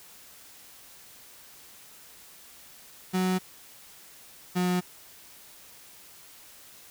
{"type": "tone pair in turn", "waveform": "35% pulse", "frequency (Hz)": [185, 180.25], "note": ["F#3", "F#3"], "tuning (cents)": [0, -45], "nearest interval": "unison", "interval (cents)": 45, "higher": "first", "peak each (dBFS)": -22, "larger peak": "neither", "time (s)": [[3.13, 3.39], [4.55, 4.81]], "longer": "neither", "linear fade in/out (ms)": 20, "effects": ["white hiss -51 dBFS RMS until 6.9 s"]}